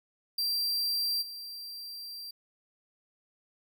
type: tone with level steps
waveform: 45% pulse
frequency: 4717 Hz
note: D8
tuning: 7 cents sharp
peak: -27 / -39 dBFS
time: 0.38-2.31 s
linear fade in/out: 5 ms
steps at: 1.21 s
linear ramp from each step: 20 ms
effects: none